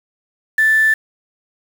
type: tone with quantisation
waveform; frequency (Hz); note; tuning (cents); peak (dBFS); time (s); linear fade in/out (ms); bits
sine; 1760; A6; 0; -10; 0.58-0.94; 5; 5
effects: none